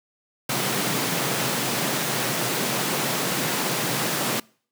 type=high-pass noise; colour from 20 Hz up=pink; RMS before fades=-25 dBFS; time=0.49-4.4 s; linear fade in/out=5 ms; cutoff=120 Hz; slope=96 dB/octave; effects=noise-tail reverb RT60 0.5 s tail -26 dB re dry